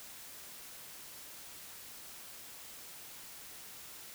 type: silence
effects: white hiss -50 dBFS RMS until 4.14 s

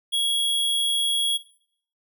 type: tone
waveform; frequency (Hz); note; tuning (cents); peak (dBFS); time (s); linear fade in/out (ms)
square; 3322; G#7; 0; -21; 0.12-1.38; 20
effects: noise-tail reverb RT60 0.6 s tail -17 dB re dry

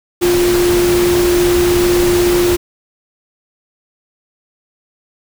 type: tone in noise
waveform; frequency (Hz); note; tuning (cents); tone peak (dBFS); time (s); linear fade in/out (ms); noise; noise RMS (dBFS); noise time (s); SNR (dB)
sine; 352; F4; +14; -10; 0.21-2.57; 20; pink; -19; 0.21-2.57; +6
effects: none

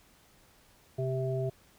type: harmonic tone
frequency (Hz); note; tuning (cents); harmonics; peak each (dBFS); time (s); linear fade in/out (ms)
130.81; C3; 0; 1 / 3 / 5; -31 / -34 / -36; 0.98-1.5; 10
effects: pink hiss -62 dBFS RMS until 1.78 s

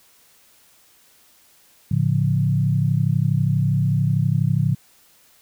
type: chord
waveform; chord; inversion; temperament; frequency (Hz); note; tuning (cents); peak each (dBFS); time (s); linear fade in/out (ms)
sine; A augmented; none; equal with one note detuned; 110 / 141.91 / 174.61; A2 / C#3 / E#3; 0 / +41 / 0; -21 / -19 / -23; 1.91-4.75; 5
effects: white hiss -55 dBFS RMS until 5.41 s

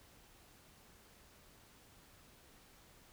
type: silence
effects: pink hiss -63 dBFS RMS until 3.12 s

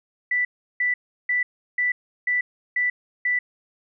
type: tone bursts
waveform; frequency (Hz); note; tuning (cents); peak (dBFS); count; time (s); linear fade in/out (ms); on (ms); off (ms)
sine; 1975.5; B6; 0; -19; 7; 0.31-3.39; 5; 140; 350
effects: none

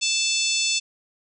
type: harmonic tone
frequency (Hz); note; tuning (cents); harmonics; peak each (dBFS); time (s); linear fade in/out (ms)
880; A5; 0; 3 / 4 / 5 / 6 / 7 / 8 / 9; -26 / -27 / -28 / -29 / -29 / -30 / -31; 0.01-0.8; 20
effects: none

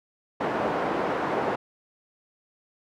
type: band-pass noise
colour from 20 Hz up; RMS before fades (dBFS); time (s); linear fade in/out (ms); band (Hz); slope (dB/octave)
pink; -27; 0.4-1.56; 10; 320 to 1100; 12
effects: none

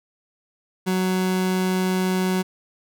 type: tone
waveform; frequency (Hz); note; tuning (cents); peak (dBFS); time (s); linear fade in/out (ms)
30% pulse; 185.6; F#3; +6; -17; 0.86-2.43; 20
effects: none

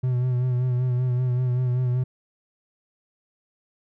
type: tone with vibrato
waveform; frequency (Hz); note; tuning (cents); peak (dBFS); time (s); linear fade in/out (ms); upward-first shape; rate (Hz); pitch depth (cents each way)
triangle; 125.4; B2; +27; -18; 0.03-2.04; 10; sine; 5.2; 37
effects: none

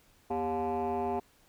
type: tone with frequency modulation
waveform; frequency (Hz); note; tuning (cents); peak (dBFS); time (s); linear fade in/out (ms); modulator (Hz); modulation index
sine; 556; C#5; +5; -27; 0.3-1.2; 10; 157; 2.1
effects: tanh soft clip ceiling -27 dBFS + pink hiss -64 dBFS RMS until 1.48 s

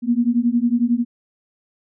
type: beating tone pair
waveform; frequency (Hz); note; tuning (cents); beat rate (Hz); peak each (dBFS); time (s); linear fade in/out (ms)
sine; 233.1 / 244.1; A#3 / B3; 0 / -20; 11; -18; 0.02-1.05; 50
effects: none

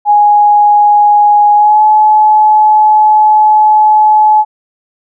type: tone with pitch glide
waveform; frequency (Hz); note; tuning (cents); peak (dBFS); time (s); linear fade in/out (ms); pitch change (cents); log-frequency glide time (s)
sine; 830.6 to 854.9; G#5 to G#5; 0 to +50; -3; 0.05-4.45; 50; +50; 1.55-1.82
effects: none

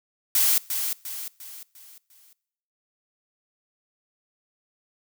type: noise with echo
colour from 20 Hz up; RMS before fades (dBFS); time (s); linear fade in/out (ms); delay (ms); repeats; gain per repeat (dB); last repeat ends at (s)
blue; -20; 0.35-0.58; 2; 350; 5; -7; 2.33
effects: noise-tail reverb RT60 0.8 s tail -23 dB re dry

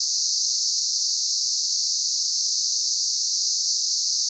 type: band-pass noise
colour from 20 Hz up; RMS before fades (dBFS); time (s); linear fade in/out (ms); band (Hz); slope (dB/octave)
white; -24; 0-4.29; 5; 4300 to 6500; 96
effects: none

